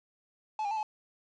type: tone with pitch steps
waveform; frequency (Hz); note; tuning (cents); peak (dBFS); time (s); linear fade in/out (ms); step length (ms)
triangle; 863 / 809 / 880 / 856; A5 / G#5 / A5 / A5; -34 / -46 / 0 / -48; -28; 0.59-0.83; 2; 60
effects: resampled to 16000 Hz + 9-bit